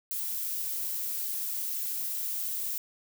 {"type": "noise", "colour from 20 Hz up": "violet", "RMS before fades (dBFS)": -33, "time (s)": [0.11, 2.78], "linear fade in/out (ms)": 0, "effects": []}